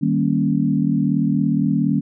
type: chord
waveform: sine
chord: Eb dominant seventh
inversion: none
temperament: equal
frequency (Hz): 155.56 / 196 / 233.1 / 277.2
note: Eb3 / G3 / Bb3 / Db4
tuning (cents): 0 / 0 / 0 / 0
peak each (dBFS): -21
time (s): 0.01-2.01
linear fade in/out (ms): 20
effects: none